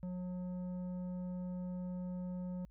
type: tone with tanh clipping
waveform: triangle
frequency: 180.9 Hz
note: F#3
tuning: 39 cents flat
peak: -40 dBFS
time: 0.03-2.65 s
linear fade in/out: 0 ms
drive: 13 dB
effects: added 54 Hz sine -58 dBFS peak until 2.7 s